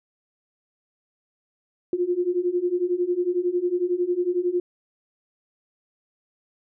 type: beating tone pair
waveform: sine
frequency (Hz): 349.2 / 360.2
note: F4 / F#4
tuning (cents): 0 / -46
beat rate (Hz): 11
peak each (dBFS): -25 / -23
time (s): 1.93-4.6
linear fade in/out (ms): 2
effects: none